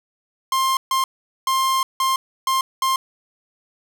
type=tone bursts at uneven times; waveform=45% pulse; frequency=1057 Hz; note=C6; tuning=17 cents sharp; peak=-17 dBFS; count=6; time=0.52-0.77 / 0.91-1.04 / 1.47-1.83 / 2-2.16 / 2.47-2.61 / 2.82-2.96 s; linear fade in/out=2 ms; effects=none